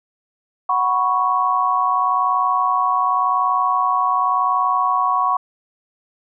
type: chord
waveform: sine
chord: F# suspended fourth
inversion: none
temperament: equal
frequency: 740 / 987.8 / 1108.7 Hz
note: F#5 / B5 / C#6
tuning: 0 / 0 / 0 cents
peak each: -22 / -21 / -17 dBFS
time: 0.69-5.37 s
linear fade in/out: 5 ms
effects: none